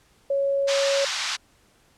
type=tone; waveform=sine; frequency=554.4 Hz; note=C#5; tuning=in tune; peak=-20 dBFS; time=0.3-1.05 s; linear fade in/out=5 ms
type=band-pass noise; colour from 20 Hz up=white; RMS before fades=-28 dBFS; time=0.67-1.37 s; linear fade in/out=20 ms; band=910 to 5900 Hz; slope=24 dB/octave
effects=pink hiss -60 dBFS RMS until 1.97 s + low-pass 11000 Hz 12 dB/octave